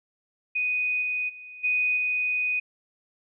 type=tone with level steps; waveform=sine; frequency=2489 Hz; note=D#7; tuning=in tune; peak=-23 / -25 / -40 / -21 / -23 dBFS; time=0.55-2.6 s; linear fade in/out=10 ms; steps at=1.01 / 1.28 / 1.63 / 1.96 s; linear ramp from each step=20 ms; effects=none